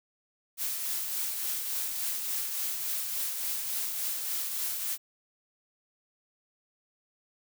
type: noise with tremolo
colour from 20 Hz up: blue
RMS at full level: -31 dBFS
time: 0.57-4.98 s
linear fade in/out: 50 ms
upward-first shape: triangle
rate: 3.5 Hz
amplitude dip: 40%
effects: none